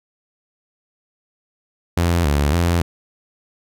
sawtooth tone with vibrato, 78.7 Hz, D#2, 20 cents sharp, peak -11 dBFS, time 1.97-2.82 s, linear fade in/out 5 ms, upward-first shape square, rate 1.8 Hz, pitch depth 150 cents each way, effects none

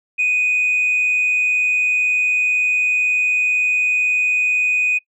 sine tone with amplitude modulation, 2489 Hz, D#7, in tune, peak -11 dBFS, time 0.18-4.99 s, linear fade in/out 20 ms, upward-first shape sine, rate 100 Hz, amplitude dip 45%, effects noise-tail reverb RT60 0.1 s tail -22 dB re dry + tanh soft clip ceiling -11 dBFS

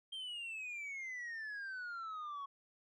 sine exponential sweep, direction down, 3188 to 1101 Hz, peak -39 dBFS, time 0.12-2.46 s, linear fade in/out 10 ms, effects tanh soft clip ceiling -41 dBFS

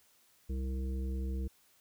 harmonic tone, 65.4 Hz, C2, in tune, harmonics 1 / 3 / 5 / 7, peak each -33 / -43 / -47 / -50 dBFS, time 0.49-1.48 s, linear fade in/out 10 ms, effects white hiss -67 dBFS RMS until 1.8 s

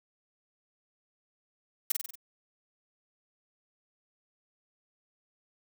blue noise with echo, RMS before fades -26 dBFS, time 1.9-1.92 s, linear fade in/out 5 ms, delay 47 ms, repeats 5, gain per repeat -4 dB, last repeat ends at 2.155 s, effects none

